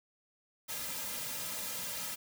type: noise with comb filter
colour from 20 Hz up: white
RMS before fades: -39 dBFS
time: 0.68-2.16 s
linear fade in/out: 20 ms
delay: 2.7 ms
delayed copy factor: -0.8
effects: none